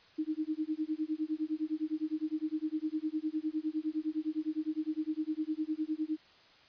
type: tone with tremolo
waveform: sine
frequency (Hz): 311.1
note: D#4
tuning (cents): 0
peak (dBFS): -28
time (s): 0.18-6.17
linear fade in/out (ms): 10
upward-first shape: sine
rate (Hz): 9.8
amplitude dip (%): 100
effects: white hiss -60 dBFS RMS until 6.68 s + resampled to 11025 Hz